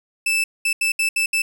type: tone bursts at uneven times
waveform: 40% pulse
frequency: 2637 Hz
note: E7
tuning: in tune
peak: -16 dBFS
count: 6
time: 0.26-0.44 / 0.65-0.73 / 0.81-0.92 / 0.99-1.09 / 1.16-1.26 / 1.33-1.42 s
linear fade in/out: 5 ms
effects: none